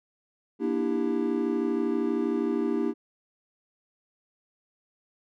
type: chord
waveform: triangle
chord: E half-diminished seventh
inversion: second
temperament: just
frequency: 237.3 / 296.7 / 329.6 / 395.6 Hz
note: Bb3 / D4 / E4 / G4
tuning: +31 / +18 / 0 / +16 cents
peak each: -28 dBFS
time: 0.59-2.94 s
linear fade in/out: 50 ms
effects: none